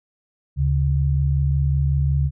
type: tone pair together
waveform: sine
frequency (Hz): 73.7 / 139.13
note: D2 / C#3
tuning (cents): +7 / +7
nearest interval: major seventh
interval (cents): 1100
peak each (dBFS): -19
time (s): 0.56-2.31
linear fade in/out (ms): 50
effects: none